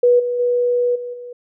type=tone with level steps; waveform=sine; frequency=487.8 Hz; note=B4; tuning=21 cents flat; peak=-9 / -18 / -14 / -25 / -30 dBFS; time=0.03-1.33 s; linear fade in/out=5 ms; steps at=0.19 / 0.39 / 0.95 / 1.13 s; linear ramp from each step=10 ms; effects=none